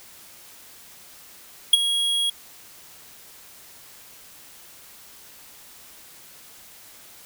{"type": "tone with ADSR envelope", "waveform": "square", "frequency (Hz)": 3300, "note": "G#7", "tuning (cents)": -12, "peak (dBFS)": -8, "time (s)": [1.73, 2.3], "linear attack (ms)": 5, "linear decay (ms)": 21, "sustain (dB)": -13, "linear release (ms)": 5, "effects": ["white hiss -47 dBFS RMS until 7.25 s"]}